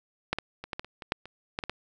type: clicks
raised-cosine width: 0.3 ms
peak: -10 / -14 / -22 / -16 / -17 / -29 / -24 / -9 / -28 / -14 / -17 / -17 dBFS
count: 12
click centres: 0.33 / 0.386 / 0.64 / 0.732 / 0.795 / 0.846 / 1.022 / 1.121 / 1.256 / 1.589 / 1.638 / 1.696 s
effects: none